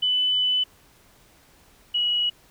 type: tone pair in turn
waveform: sine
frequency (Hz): 2999 / 2917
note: F#7 / F#7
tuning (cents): +23 / -25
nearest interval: unison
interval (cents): 48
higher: first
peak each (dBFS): -19 / -20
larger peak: first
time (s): 0.02-0.64 / 1.94-2.3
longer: first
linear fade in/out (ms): 10
effects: pink hiss -56 dBFS RMS until 2.5 s